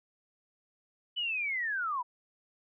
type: linear sweep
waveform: sine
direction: down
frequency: 3005 to 937 Hz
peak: -30 dBFS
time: 1.16-2.03 s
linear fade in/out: 20 ms
effects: none